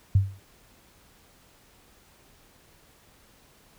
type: tone with exponential decay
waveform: sine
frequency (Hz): 97.4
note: G2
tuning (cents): -11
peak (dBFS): -13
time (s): 0.15-0.4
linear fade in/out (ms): 5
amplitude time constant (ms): 54
effects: pink hiss -58 dBFS RMS until 3.78 s